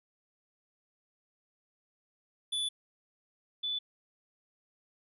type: tone pair in turn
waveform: square / sine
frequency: 3469 / 3482 Hz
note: A7 / A7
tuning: -25 / -19 cents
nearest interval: unison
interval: 6 cents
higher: second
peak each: -31 / -31 dBFS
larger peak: neither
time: 2.52-2.69 / 3.63-3.79 s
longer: first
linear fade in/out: 10 ms
effects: resampled to 32000 Hz